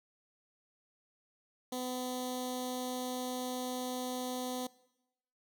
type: tone with notch filter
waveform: 10% pulse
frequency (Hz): 252.1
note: B3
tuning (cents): +36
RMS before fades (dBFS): -38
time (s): 1.72-4.67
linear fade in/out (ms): 5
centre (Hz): 1500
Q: 0.61
effects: noise-tail reverb RT60 0.9 s tail -21 dB re dry